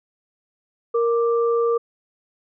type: tone pair together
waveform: sine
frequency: 466.2 / 1176.7 Hz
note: A#4 / D6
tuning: 0 / +3 cents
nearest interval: octave + major third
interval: 1603 cents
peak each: -17 / -26 dBFS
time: 0.94-1.78 s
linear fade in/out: 10 ms
effects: none